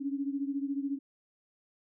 sine beating tone pair, 275.3 / 289.3 Hz, C#4 / D4, -12 / -26 cents, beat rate 14 Hz, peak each -32 / -36 dBFS, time 0-0.99 s, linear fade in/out 20 ms, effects none

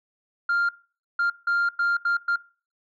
sine tone bursts at uneven times, 1396.9 Hz, F6, in tune, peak -18 dBFS, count 6, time 0.49-0.69 / 1.19-1.3 / 1.47-1.69 / 1.79-1.97 / 2.05-2.17 / 2.28-2.36 s, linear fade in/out 5 ms, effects noise-tail reverb RT60 0.4 s tail -22 dB re dry + tanh soft clip ceiling -18 dBFS

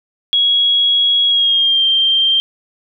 sine tone with pitch glide, 3322 to 3165 Hz, G#7 to G7, 0 to +16 cents, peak -10 dBFS, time 0.33-2.4 s, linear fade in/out 0 ms, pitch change -84 cents, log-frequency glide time 1.26-1.84 s, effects none

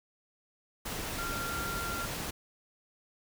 sine tone in noise, 1383 Hz, F6, 17 cents flat, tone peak -36 dBFS, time 1.18-2.06 s, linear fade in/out 10 ms, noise pink, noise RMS -37 dBFS, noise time 0.85-2.31 s, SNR -2 dB, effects none

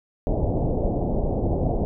pink low-pass noise, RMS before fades -23 dBFS, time 0.27-1.85 s, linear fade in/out 0 ms, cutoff 750 Hz, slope 48 dB/octave, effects none

